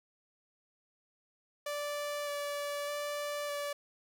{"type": "tone with vibrato", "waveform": "sawtooth", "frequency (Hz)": 581, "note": "D5", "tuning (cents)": -19, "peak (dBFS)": -31, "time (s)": [1.66, 3.73], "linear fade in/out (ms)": 5, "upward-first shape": "square", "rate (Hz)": 0.82, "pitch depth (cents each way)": 10, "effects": []}